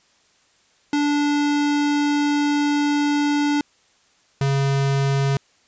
square tone pair in turn, 291.4 / 137.86 Hz, D4 / C#3, -13 / -9 cents, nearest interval octave + minor second, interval 1296 cents, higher first, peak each -18 dBFS, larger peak neither, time 0.93-3.61 / 4.41-5.37 s, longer first, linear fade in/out 2 ms, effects white hiss -59 dBFS RMS until 5.67 s + resampled to 16000 Hz

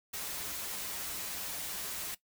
white noise with comb filter, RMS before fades -39 dBFS, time 0.13-2.15 s, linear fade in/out 10 ms, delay 8.2 ms, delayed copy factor -0.55, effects noise-tail reverb RT60 0.1 s tail -17 dB re dry

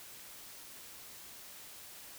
silence, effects white hiss -51 dBFS RMS until 2.18 s

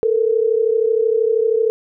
sine tone pair together, 440 / 472.9 Hz, A4 / A#4, 0 / +25 cents, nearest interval minor second, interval 125 cents, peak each -15 / -18 dBFS, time 0.03-1.7 s, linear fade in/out 0 ms, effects none

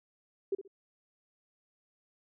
sine tone with echo, 392 Hz, G4, in tune, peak -27 dBFS, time 0.52-0.55 s, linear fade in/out 5 ms, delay 64 ms, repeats 2, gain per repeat -12 dB, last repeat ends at 0.678 s, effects none

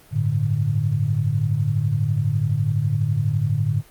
sine chord, G suspended second, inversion none, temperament equal, 98 / 110 / 146.83 Hz, G2 / A2 / D3, 0 / 0 / 0 cents, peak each -26 / -21 / -22 dBFS, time 0.11-3.83 s, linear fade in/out 50 ms, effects pink hiss -50 dBFS RMS until 3.9 s + Opus 32 kbps

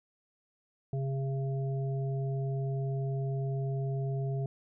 harmonic tone, 135.4 Hz, C#3, 40 cents flat, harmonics 1 / 3 / 5, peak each -30 / -40 / -44 dBFS, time 0.93-4.46 s, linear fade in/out 2 ms, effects none

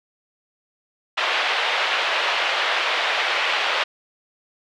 white band-pass noise, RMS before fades -22 dBFS, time 1.17-3.84 s, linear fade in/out 10 ms, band 510 to 3300 Hz, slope 24 dB/octave, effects none

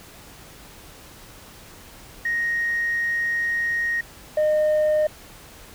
sine tone pair in turn, 1870 / 611.5 Hz, A#6 / D#5, +5 / -30 cents, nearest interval octave + perfect fifth, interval 1935 cents, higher first, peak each -20 / -14 dBFS, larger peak second, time 2.25-4.01 / 4.37-5.07 s, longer first, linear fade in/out 5 ms, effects tanh soft clip ceiling -16 dBFS + pink hiss -45 dBFS RMS until 5.74 s

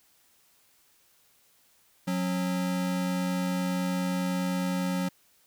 square tone pair together, 182.17 / 272 Hz, F#3 / C#4, -27 / -33 cents, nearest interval perfect fifth, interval 694 cents, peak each -28 / -35 dBFS, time 2.07-5.09 s, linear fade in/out 10 ms, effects white hiss -64 dBFS RMS until 5.46 s

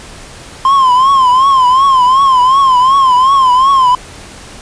triangle tone with vibrato, 1046.5 Hz, C6, in tune, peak -3 dBFS, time 0.65-3.95 s, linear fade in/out 2 ms, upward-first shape triangle, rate 2.7 Hz, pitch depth 120 cents each way, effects pink hiss -32 dBFS RMS until 4.61 s + resampled to 22050 Hz

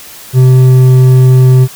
triangle tone with hard clipping, 128.7 Hz, C3, 28 cents flat, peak -3 dBFS, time 0.33-1.68 s, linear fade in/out 50 ms, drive 9 dB, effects white hiss -31 dBFS RMS until 1.75 s

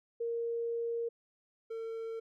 sine / triangle tone pair in turn, 465.8 / 452.5 Hz, A#4 / A4, -1 / +48 cents, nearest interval minor second, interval 51 cents, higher first, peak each -32 / -35 dBFS, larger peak first, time 0.2-1.09 / 1.7-2.2 s, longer first, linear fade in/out 10 ms, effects none

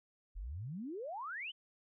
sine exponential sweep, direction up, 39.38 to 3161 Hz, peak -40 dBFS, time 0.35-1.52 s, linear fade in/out 20 ms, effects none

